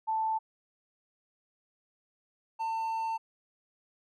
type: tone pair in turn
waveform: sine / triangle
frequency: 882 / 897.4 Hz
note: A5 / A5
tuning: +4 / +34 cents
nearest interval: unison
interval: 30 cents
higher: second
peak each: -27 / -28 dBFS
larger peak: first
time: 0.07-0.39 / 2.59-3.18 s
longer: second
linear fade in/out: 20 ms
effects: none